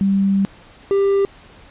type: tone pair in turn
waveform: sine / triangle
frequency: 196 / 395.6 Hz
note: G3 / G4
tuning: 0 / +16 cents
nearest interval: octave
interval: 1216 cents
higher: second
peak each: -13 / -11 dBFS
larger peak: second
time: 0.01-0.45 / 0.91-1.25 s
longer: first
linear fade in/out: 0 ms
effects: pink hiss -45 dBFS RMS until 1.7 s + resampled to 8000 Hz